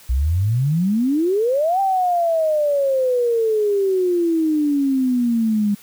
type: exponential two-way sweep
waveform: sine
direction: up then down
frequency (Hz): 59.3 to 790 to 201.7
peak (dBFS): -15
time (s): 0.09-5.75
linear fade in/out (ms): 10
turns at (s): 1.8
effects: white hiss -46 dBFS RMS until 5.82 s